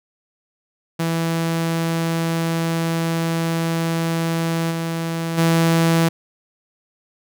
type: tone with level steps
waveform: sawtooth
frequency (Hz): 165.2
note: E3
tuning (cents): +4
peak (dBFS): -15 / -18 / -10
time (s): 0.99-6.09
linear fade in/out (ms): 10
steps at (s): 4.7 / 5.37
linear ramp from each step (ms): 20
effects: none